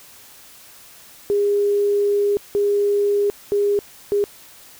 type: tone bursts at uneven times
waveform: sine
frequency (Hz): 407.5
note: G#4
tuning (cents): -33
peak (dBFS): -15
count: 4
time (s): 1.3-2.37 / 2.55-3.3 / 3.52-3.79 / 4.12-4.24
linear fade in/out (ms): 0
effects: white hiss -45 dBFS RMS until 4.79 s